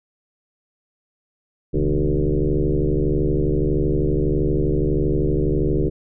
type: tone with frequency modulation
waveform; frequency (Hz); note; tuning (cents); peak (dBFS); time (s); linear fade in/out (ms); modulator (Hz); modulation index
sine; 155.8; D#3; +3; -16; 1.73-5.9; 20; 72.5; 4
effects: none